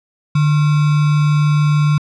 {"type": "tone with sample-and-hold", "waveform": "sine", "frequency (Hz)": 148.9, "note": "D3", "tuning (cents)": 24, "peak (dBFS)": -10, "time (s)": [0.35, 1.98], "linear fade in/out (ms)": 5, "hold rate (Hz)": 1225, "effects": ["low-pass 5000 Hz 12 dB/octave"]}